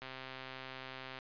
click train, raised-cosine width 0.3 ms, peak -29 dBFS, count 154, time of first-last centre 0.02-1.188 s, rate 131 Hz, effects resampled to 11025 Hz

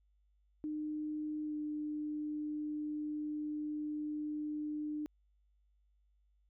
sine tone with pitch glide, 304.2 to 300.9 Hz, D#4 to D4, -39 to +42 cents, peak -36 dBFS, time 0.64-5.06 s, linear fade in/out 0 ms, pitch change -19 cents, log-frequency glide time 1.45-1.54 s, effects added 50 Hz sine -69 dBFS peak until 6.49 s

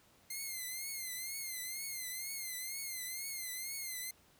5% pulse tone with vibrato, 2099 Hz, C7, 5 cents sharp, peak -30 dBFS, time 0.3-4.11 s, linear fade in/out 5 ms, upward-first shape triangle, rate 2.1 Hz, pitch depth 100 cents each way, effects pink hiss -66 dBFS RMS until 4.39 s + high-pass 60 Hz 12 dB/octave

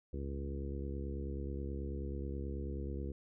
harmonic tone with a mistuned harmonic, 69.3 Hz, C#2, in tune, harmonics 1 / 2 / 3 / 4 / 5 / 6 / 7, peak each -39 / -47 / -47 / -49 / -47 / -50 / -51 dBFS, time 0.13-3.12 s, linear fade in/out 5 ms, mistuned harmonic 1, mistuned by +34 cents, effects none

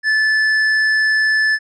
triangle tone with hard clipping, 1742 Hz, A6, 18 cents flat, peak -14 dBFS, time 0.03-1.59 s, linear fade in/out 50 ms, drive 10 dB, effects low-pass 8000 Hz 12 dB/octave

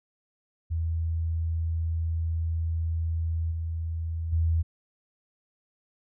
sine tone with level steps, 82 Hz, E2, 9 cents flat, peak -25 / -28 / -21 dBFS, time 0.7-4.63 s, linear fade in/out 20 ms, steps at 3.51 / 4.32 s, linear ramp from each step 10 ms, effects none

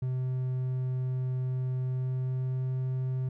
triangle tone with pitch glide, 128.4 to 129.52 Hz, C3 to C3, -32 to -17 cents, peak -26 dBFS, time 0.02-3.29 s, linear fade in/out 5 ms, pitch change +15 cents, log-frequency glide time 1.7-2.75 s, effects none

